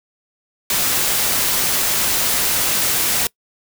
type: noise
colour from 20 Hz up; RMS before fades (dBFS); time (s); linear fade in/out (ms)
white; -18; 0.7-3.27; 2
effects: noise-tail reverb RT60 0.1 s tail -24 dB re dry